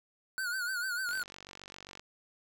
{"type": "tone with vibrato", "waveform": "square", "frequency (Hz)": 1480, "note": "F#6", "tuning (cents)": 0, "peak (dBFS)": -33, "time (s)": [0.38, 1.23], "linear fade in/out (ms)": 0, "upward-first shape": "sine", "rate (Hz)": 6.7, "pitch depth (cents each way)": 84}
{"type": "click train", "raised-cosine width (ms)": 0.2, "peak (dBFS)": -29, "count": 44, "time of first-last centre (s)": [1.09, 1.995], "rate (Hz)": 47.5}
{"effects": ["10-bit"]}